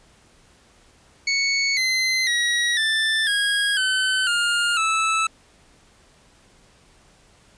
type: tone with pitch steps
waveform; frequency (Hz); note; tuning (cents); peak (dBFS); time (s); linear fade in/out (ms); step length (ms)
25% pulse; 2217 / 2057 / 1907.8 / 1769.8 / 1641.8 / 1523 / 1412.9 / 1310.6; C#7 / C7 / A#6 / A6 / G#6 / F#6 / F6 / E6; 0 / -30 / +40 / +10 / -20 / +50 / +20 / -10; -15; 1.27-5.27; 5; 500
effects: pink hiss -55 dBFS RMS until 7.57 s + resampled to 22050 Hz